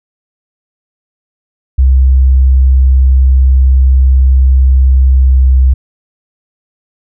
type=tone with pitch glide; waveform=sine; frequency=65.41 to 64.92 Hz; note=C2 to C2; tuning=0 to -13 cents; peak=-3 dBFS; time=1.78-5.74 s; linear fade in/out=10 ms; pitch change=-13 cents; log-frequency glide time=5.08-5.58 s; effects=none